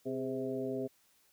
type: harmonic tone with a mistuned harmonic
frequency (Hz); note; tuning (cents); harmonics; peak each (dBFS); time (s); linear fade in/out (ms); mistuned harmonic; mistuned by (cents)
130; C3; -11; 1 / 2 / 3 / 4 / 5; -46 / -38 / -37 / -42 / -43; 0.05-0.88; 20; 3; +65
effects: white hiss -69 dBFS RMS until 1.32 s